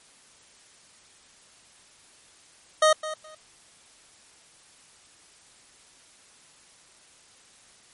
25% pulse tone with echo, 622.3 Hz, D#5, in tune, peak -12 dBFS, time 2.82-2.93 s, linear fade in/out 5 ms, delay 210 ms, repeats 2, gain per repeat -14 dB, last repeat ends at 3.35 s, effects white hiss -55 dBFS RMS until 7.93 s + MP3 48 kbps

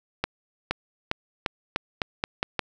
accelerating click train, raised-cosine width 0.3 ms, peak -8 dBFS, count 9, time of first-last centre 0.24-2.593 s, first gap 470 ms, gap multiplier 0.86, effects none

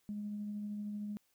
sine tone with tremolo, 207.7 Hz, G#3, in tune, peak -36 dBFS, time 0.09-1.17 s, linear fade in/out 0 ms, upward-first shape triangle, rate 13 Hz, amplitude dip 25%, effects tanh soft clip ceiling -32 dBFS + white hiss -75 dBFS RMS until 1.34 s

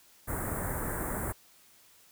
pink band-stop noise, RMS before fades -34 dBFS, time 0.27-1.33 s, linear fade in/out 20 ms, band 1900 to 8100 Hz, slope 48 dB/octave, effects white hiss -60 dBFS RMS until 2.11 s

